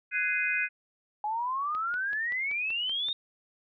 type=chord; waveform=sine; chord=Ab dominant seventh; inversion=third; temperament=just; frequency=1495.1 / 1661.2 / 2077 / 2492 Hz; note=Gb6 / Ab6 / C7 / Eb7; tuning=+18 / 0 / -13 / +2 cents; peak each=-32 / -34 / -32 / -29 dBFS; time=0.11-0.69 s; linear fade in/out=50 ms
type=exponential sweep; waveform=sine; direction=up; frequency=830.6 to 3729 Hz; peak=-28 dBFS; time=1.24-3.13 s; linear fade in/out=2 ms
type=click train; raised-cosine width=0.3 ms; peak=-29 dBFS; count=8; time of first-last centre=1.75-3.086 s; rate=5.24 Hz
effects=none